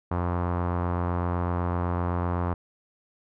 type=tone with low-pass filter; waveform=sawtooth; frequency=87.9 Hz; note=F2; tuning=12 cents sharp; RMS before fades=-27 dBFS; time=0.11-2.54 s; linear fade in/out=5 ms; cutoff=1100 Hz; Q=2.5; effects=none